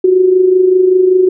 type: tone with amplitude modulation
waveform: sine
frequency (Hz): 370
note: F#4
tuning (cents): 0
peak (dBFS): -3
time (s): 0.04-1.29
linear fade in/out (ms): 5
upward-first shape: sine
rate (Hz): 25.2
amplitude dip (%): 55
effects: none